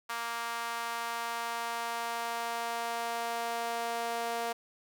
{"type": "tone with high-pass filter sweep", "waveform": "sawtooth", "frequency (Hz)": 233.1, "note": "A#3", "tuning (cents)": 0, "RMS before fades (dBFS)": -35, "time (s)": [0.09, 4.53], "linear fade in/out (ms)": 10, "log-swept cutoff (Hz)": [1100, 620], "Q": 2, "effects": []}